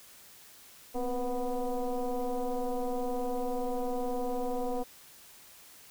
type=tone with frequency modulation; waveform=sine; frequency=239.5 Hz; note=A#3; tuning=47 cents sharp; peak=-29 dBFS; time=0.94-4.84 s; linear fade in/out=20 ms; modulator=249 Hz; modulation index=2.2; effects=white hiss -54 dBFS RMS until 5.9 s